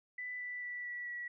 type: tone with pitch steps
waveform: sine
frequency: 1990 / 1976.3 / 1962.6 / 1949 / 1935.6 Hz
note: B6 / B6 / B6 / B6 / B6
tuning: +13 / +1 / -11 / -23 / -35 cents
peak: -39 dBFS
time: 0.18-1.28 s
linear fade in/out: 5 ms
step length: 220 ms
effects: none